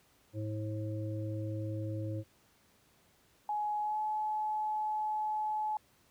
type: harmonic tone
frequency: 107.6 Hz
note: A2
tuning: 38 cents flat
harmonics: 1 / 3 / 5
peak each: -35 / -41 / -44 dBFS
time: 0.33-2.24 s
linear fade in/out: 50 ms
type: tone with pitch glide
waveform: sine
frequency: 840 to 855.7 Hz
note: G#5 to A5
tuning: +19 to -48 cents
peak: -31 dBFS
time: 3.49-5.77 s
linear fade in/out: 2 ms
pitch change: +33 cents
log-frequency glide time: 3.81-3.98 s
effects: pink hiss -67 dBFS RMS until 6.1 s + high-pass 60 Hz 12 dB/octave